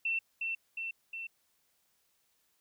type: tone with echo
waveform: sine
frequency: 2692 Hz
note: E7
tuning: 36 cents sharp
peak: -29 dBFS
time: 0.05-0.19 s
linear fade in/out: 5 ms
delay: 360 ms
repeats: 3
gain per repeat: -3 dB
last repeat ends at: 1.27 s
effects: white hiss -74 dBFS RMS until 2.6 s

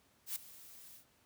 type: noise with ADSR envelope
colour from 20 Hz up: blue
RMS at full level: -37 dBFS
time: 0.26-1.05 s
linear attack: 98 ms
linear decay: 7 ms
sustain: -18 dB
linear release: 100 ms
effects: pink hiss -70 dBFS RMS until 1.25 s + high-pass 80 Hz 12 dB/octave

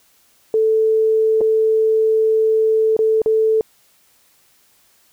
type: tone with dropouts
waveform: sine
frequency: 440 Hz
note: A4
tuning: in tune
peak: -12 dBFS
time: 0.54-3.61 s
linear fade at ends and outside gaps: 1 ms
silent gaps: 1.408-1.413 / 2.966-2.99 / 3.218-3.26 s
effects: white hiss -56 dBFS RMS until 5.12 s

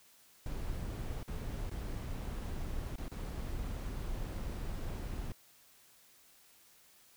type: noise with dropouts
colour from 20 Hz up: brown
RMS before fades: -39 dBFS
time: 0.46-5.32 s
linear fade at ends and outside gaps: 2 ms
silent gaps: 1.232-1.278 / 1.697-1.713 / 2.958-2.981 / 3.083-3.115 s
effects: white hiss -63 dBFS RMS until 7.16 s

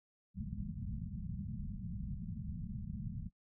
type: low-pass noise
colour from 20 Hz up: white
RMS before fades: -42 dBFS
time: 0.34-3.3 s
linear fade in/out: 50 ms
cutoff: 220 Hz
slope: 96 dB/octave
effects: noise-tail reverb RT60 0.1 s tail -26 dB re dry

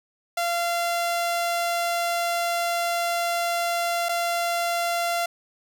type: tone with dropouts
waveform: sawtooth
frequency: 688 Hz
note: F5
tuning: 26 cents flat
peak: -19 dBFS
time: 0.37-5.26 s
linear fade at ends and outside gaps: 5 ms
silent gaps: 4.087-4.091 s
effects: none

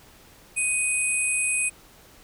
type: tone cluster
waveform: sine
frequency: 2497 / 8170 / 10760 Hz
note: D#7 / C9 / E9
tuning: +6 / -42 / +34 cents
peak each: -25 / -27 / -27 dBFS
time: 0.56-1.7 s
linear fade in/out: 20 ms
effects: pink hiss -52 dBFS RMS until 2.23 s

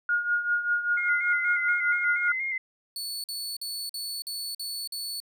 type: tone with tremolo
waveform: sine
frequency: 1431 Hz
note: F6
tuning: 42 cents sharp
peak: -20 dBFS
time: 0.09-2.32 s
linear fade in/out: 2 ms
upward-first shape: triangle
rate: 5.1 Hz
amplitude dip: 75%
type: tone with vibrato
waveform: sine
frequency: 2093 Hz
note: C7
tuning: in tune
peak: -27 dBFS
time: 0.97-2.58 s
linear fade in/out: 5 ms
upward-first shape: square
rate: 4.2 Hz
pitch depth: 33 cents each way
type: tone bursts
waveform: sawtooth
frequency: 4442 Hz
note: C#8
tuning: 3 cents sharp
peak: -29 dBFS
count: 7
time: 2.96-5.202 s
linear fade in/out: 2 ms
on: 280 ms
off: 47 ms
effects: none

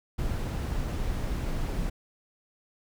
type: noise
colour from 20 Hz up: brown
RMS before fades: -30 dBFS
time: 0.18-1.9 s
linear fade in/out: 10 ms
effects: none

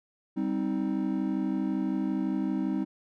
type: chord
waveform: triangle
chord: C minor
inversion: second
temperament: just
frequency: 196.22 / 261.6 / 314 Hz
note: G3 / C4 / Eb4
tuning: +2 / 0 / +16 cents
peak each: -29 dBFS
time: 0.36-2.85 s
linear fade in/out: 20 ms
effects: none

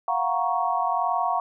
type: chord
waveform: sine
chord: Gb major seventh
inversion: third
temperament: equal with one note detuned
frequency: 698.5 / 740 / 941 / 1108.7 Hz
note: F5 / Gb5 / Bb5 / Db6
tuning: 0 / 0 / +16 / 0 cents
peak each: -27 dBFS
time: 0.08-1.4 s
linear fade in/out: 2 ms
effects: none

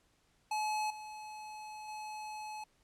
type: tone with level steps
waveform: square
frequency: 855 Hz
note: A5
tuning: 50 cents flat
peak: -33 / -45 / -42 dBFS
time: 0.51-2.64 s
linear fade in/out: 5 ms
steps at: 0.9 / 1.88 s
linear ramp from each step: 5 ms
effects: pink hiss -72 dBFS RMS until 2.83 s + low-pass 10000 Hz 12 dB/octave

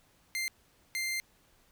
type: tone bursts at uneven times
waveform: sawtooth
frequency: 2093 Hz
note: C7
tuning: in tune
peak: -28 dBFS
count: 2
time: 0.35-0.48 / 0.95-1.2 s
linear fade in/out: 0 ms
effects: pink hiss -66 dBFS RMS until 1.71 s

